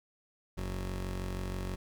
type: tone pair together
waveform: 25% pulse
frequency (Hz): 46.25 / 185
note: F#1 / F#3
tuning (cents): 0 / 0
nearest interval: 2 octaves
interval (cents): 2400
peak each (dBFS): -32 / -37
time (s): 0.57-1.76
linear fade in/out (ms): 10
effects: none